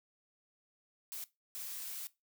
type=noise bursts at uneven times; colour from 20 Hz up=blue; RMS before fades=-43 dBFS; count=2; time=1.12-1.24 / 1.55-2.07 s; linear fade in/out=0 ms; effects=noise-tail reverb RT60 0.2 s tail -18 dB re dry